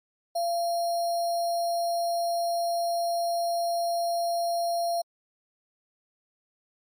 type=tone with sample-and-hold; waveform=sine; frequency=685 Hz; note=F5; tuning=34 cents flat; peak=-24 dBFS; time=0.35-5.02 s; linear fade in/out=10 ms; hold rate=4900 Hz; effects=MP3 64 kbps